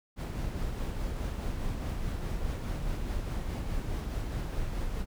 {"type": "noise with tremolo", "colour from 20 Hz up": "brown", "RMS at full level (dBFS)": -32, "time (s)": [0.16, 5.06], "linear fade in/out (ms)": 50, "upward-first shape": "sine", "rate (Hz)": 4.8, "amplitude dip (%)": 30, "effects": []}